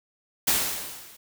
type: noise with level ramp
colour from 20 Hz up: white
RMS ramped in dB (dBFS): -20 to -50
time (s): 0.47-1.17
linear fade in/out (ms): 10
effects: none